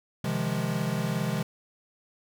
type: chord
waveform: square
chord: F minor seventh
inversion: second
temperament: equal with one note detuned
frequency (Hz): 130.81 / 155.56 / 172.81 / 207.7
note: C3 / Eb3 / F3 / Ab3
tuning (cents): 0 / 0 / -18 / 0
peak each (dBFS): -33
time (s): 0.24-1.43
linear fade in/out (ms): 5
effects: none